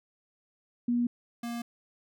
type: tone pair in turn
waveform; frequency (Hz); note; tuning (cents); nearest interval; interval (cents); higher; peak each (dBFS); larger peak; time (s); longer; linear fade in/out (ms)
sine / square; 240.5 / 235.8; B3 / A#3; -46 / +20; unison; 34; first; -24 / -34; first; 0.88-1.07 / 1.43-1.62; neither; 5
effects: none